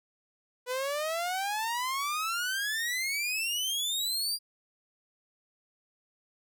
sawtooth exponential sweep, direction up, 490 to 4837 Hz, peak -26 dBFS, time 0.66-4.39 s, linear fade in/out 50 ms, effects none

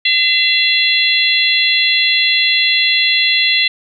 harmonic tone, 680 Hz, F5, 46 cents flat, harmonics 3 / 4 / 5 / 6, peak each -16 / -16 / -16 / -16 dBFS, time 0.05-3.68 s, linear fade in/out 5 ms, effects none

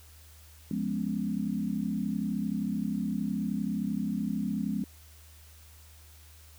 sine chord, C# dominant seventh, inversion first, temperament equal, 174.61 / 207.7 / 246.9 / 277.2 Hz, E#3 / G#3 / B3 / C#4, 0 / 0 / 0 / 0 cents, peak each -35 / -31 / -35 / -37 dBFS, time 0.71-4.84 s, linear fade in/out 2 ms, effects added 77 Hz sine -52 dBFS peak until 6.58 s + white hiss -57 dBFS RMS until 6.58 s

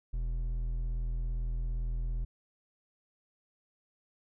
sine tone with hard clipping, 41.2 Hz, E1, in tune, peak -32 dBFS, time 0.13-2.25 s, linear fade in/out 10 ms, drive 6 dB, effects none

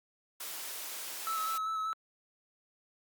white noise, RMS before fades -41 dBFS, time 0.4-1.58 s, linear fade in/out 5 ms
triangle tone with vibrato, 1300 Hz, E6, 24 cents flat, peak -30 dBFS, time 1.27-1.93 s, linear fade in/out 0 ms, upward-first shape square, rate 5.1 Hz, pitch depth 17 cents each way
effects high-pass 400 Hz 12 dB/octave + Opus 48 kbps

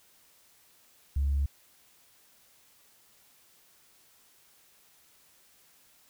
sine tone, 70 Hz, C#2, 18 cents sharp, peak -23 dBFS, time 1.16-1.46 s, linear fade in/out 5 ms, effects tanh soft clip ceiling -21 dBFS + white hiss -62 dBFS RMS until 6.09 s

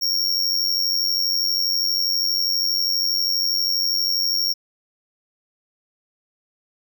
square tone with amplitude modulation, 5530 Hz, F8, 18 cents flat, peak -16 dBFS, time 0.01-4.54 s, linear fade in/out 20 ms, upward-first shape sine, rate 92.4 Hz, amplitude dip 70%, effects none

